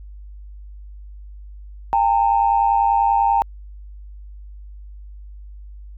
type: tone pair together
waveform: sine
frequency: 801 / 911.2 Hz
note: G5 / A#5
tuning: +37 / -40 cents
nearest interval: major second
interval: 223 cents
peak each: -16 dBFS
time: 1.93-3.42 s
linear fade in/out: 0 ms
effects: tanh soft clip ceiling -6 dBFS + added 50 Hz sine -35 dBFS peak until 5.97 s